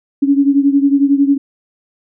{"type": "beating tone pair", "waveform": "sine", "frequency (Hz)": [277.2, 288.2], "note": ["C#4", "D4"], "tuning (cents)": [0, -33], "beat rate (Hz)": 11, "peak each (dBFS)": [-10, -14], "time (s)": [0.22, 1.38], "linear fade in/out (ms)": 10, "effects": []}